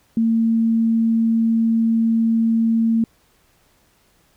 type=tone; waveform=sine; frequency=226.8 Hz; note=A#3; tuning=47 cents flat; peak=-14 dBFS; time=0.17-3.04 s; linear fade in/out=2 ms; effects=pink hiss -59 dBFS RMS until 4.36 s